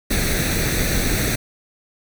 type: noise with comb filter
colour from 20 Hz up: pink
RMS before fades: -20 dBFS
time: 0.1-1.36 s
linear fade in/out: 10 ms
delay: 0.49 ms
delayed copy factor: +0.7
effects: none